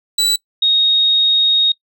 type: tone pair in turn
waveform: 35% pulse / sine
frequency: 3951 / 3740 Hz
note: B7 / A#7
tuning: 0 / +5 cents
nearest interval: minor second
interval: 95 cents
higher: first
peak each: -10 dBFS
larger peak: neither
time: 0.18-0.36 / 0.62-1.72 s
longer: second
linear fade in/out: 5 ms
effects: noise-tail reverb RT60 0.1 s tail -23 dB re dry

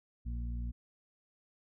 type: harmonic tone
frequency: 59.1 Hz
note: A#1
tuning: 24 cents sharp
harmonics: 1 / 2 / 3 / 4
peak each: -35 / -45 / -53 / -48 dBFS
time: 0.25-0.72 s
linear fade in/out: 20 ms
effects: none

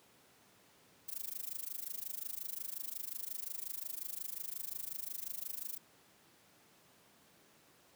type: noise with amplitude modulation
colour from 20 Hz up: violet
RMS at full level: -39 dBFS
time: 1.08-5.78 s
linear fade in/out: 10 ms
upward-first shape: sine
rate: 25.6 Hz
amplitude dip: 95%
effects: pink hiss -65 dBFS RMS until 7.95 s + high-pass 150 Hz 12 dB/octave

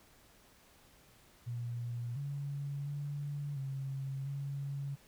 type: tone with pitch steps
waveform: sine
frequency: 119.6 / 141.5 / 144.2 / 135.6 / 139.7 Hz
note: A#2 / C#3 / D3 / C#3 / C#3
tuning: +45 / +36 / -31 / -38 / +14 cents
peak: -36 dBFS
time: 1.46-4.96 s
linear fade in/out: 20 ms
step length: 700 ms
effects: pink hiss -63 dBFS RMS until 5.07 s

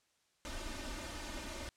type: noise with comb filter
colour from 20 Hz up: pink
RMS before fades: -43 dBFS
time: 0.45-1.69 s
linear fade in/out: 0 ms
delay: 3.3 ms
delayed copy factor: +0.9
effects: white hiss -75 dBFS RMS until 1.76 s + low-pass 8000 Hz 12 dB/octave

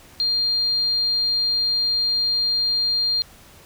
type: tone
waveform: sine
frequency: 4200 Hz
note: C8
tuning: 6 cents sharp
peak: -18 dBFS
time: 0.2-3.22 s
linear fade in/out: 0 ms
effects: pink hiss -48 dBFS RMS until 3.65 s

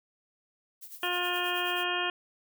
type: noise with tremolo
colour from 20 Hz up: violet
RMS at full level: -43 dBFS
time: 0.81-1.85 s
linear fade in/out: 20 ms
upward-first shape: sine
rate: 9.4 Hz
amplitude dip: 70%
type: harmonic tone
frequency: 355.6 Hz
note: F4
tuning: 31 cents sharp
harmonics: 1 / 2 / 3 / 4 / 5 / 7 / 8 / 9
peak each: -36 / -36 / -36 / -36 / -36 / -36 / -36 / -36 dBFS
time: 1.03-2.1 s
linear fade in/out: 2 ms
effects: none

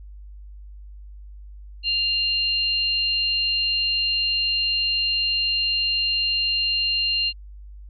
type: tone pair together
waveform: sine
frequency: 2794 / 4186 Hz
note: F7 / C8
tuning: 0 / 0 cents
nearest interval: perfect fifth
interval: 700 cents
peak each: -22 / -23 dBFS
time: 1.83-7.33 s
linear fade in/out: 50 ms
effects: added 50 Hz sine -38 dBFS peak until 7.89 s

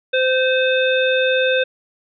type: harmonic tone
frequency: 517 Hz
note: C5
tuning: 21 cents flat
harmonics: 1 / 3 / 5 / 7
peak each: -16 / -21 / -23 / -24 dBFS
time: 0.13-1.64 s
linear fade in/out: 10 ms
effects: none

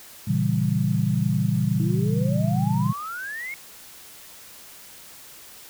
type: chord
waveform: sine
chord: A# diminished seventh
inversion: none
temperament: equal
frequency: 116.54 / 138.59 / 164.81 / 196 Hz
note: A#2 / C#3 / E3 / G3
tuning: 0 / 0 / 0 / 0 cents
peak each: -25 dBFS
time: 0.27-2.93 s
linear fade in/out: 10 ms
type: exponential sweep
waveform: sine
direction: up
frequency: 312.9 to 2204 Hz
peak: -30 dBFS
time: 1.8-3.54 s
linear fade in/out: 0 ms
effects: white hiss -45 dBFS RMS until 5.69 s

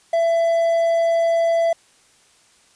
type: tone with quantisation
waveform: triangle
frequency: 668 Hz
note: E5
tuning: 23 cents sharp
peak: -13 dBFS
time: 0.13-1.73 s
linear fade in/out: 5 ms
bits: 7
effects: white hiss -55 dBFS RMS until 2.75 s + resampled to 22050 Hz

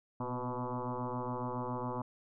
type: tone with frequency modulation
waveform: sine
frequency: 375.6 Hz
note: F#4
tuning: 26 cents sharp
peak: -34 dBFS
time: 0.2-2.02 s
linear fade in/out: 5 ms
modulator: 124 Hz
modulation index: 5.9
effects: none

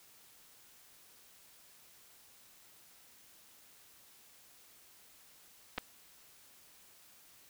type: clicks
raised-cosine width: 0.3 ms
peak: -24 / -18 dBFS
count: 2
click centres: 5.778 / 5.782 s
effects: white hiss -61 dBFS RMS until 7.49 s

